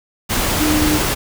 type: tone in noise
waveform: sine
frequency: 303.8 Hz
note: D#4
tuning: 41 cents flat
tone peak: -16 dBFS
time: 0.59-0.99 s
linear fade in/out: 20 ms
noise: pink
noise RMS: -18 dBFS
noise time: 0.29-1.15 s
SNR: -1 dB
effects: none